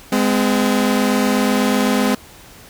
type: tone pair together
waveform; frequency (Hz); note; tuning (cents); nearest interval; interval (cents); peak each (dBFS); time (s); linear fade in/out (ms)
sawtooth; 207.7 / 255.7; G#3 / C4; 0 / -40; major third; 360; -13; 0.12-2.15; 5
effects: pink hiss -42 dBFS RMS until 2.69 s